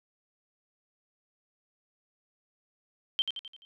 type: tone with echo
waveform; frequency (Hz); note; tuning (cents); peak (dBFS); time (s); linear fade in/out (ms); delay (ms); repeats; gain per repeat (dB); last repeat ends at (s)
sine; 3136; G7; 0; -23; 3.19-3.22; 0; 86; 5; -6; 3.65
effects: none